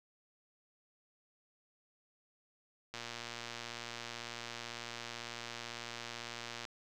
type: click train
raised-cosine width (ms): 0.2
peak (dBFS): -25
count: 439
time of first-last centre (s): 2.94-6.652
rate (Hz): 118
effects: none